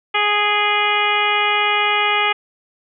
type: harmonic tone with a mistuned harmonic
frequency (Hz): 415.6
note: G#4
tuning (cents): +1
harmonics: 1 / 2 / 3 / 4 / 5 / 6 / 7 / 8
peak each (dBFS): -26 / -21 / -21 / -27 / -21 / -22 / -23 / -29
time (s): 0.14-2.33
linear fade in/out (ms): 10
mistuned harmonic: 6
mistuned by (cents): -29
effects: none